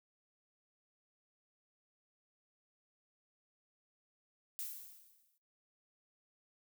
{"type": "noise with exponential decay", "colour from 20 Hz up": "violet", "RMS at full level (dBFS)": -40, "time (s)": [4.59, 5.38], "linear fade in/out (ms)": 0, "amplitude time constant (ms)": 170, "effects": ["noise-tail reverb RT60 0.5 s tail -24 dB re dry"]}